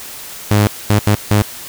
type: tone bursts at uneven times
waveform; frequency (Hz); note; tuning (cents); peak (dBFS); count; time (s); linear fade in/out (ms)
sawtooth; 103.83; G#2; 0; -5; 4; 0.51-0.67 / 0.9-0.99 / 1.07-1.15 / 1.31-1.42; 0
effects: white hiss -31 dBFS RMS until 1.68 s